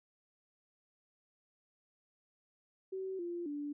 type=tone with pitch steps; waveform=sine; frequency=380.1 / 346.3 / 291.1 Hz; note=F#4 / F4 / D4; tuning=+47 / -15 / -15 cents; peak=-37 dBFS; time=2.92-3.73 s; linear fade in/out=10 ms; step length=270 ms; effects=none